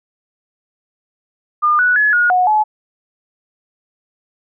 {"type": "tone with pitch steps", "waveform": "sine", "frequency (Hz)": [1209, 1475, 1700, 1441, 730, 855], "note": ["D6", "F#6", "G#6", "F#6", "F#5", "A5"], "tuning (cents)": [50, -6, 40, -46, -24, -50], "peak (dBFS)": -10, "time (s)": [1.62, 2.64], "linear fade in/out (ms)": 20, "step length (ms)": 170, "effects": []}